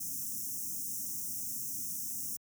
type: band-stop noise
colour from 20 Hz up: white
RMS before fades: -38 dBFS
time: 0-2.37 s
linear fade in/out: 10 ms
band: 300 to 5500 Hz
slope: 96 dB/octave
effects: high-pass 100 Hz 12 dB/octave